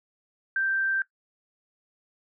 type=tone; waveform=sine; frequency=1568 Hz; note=G6; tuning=in tune; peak=-23 dBFS; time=0.56-1.02 s; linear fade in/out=2 ms; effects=noise-tail reverb RT60 0.1 s tail -17 dB re dry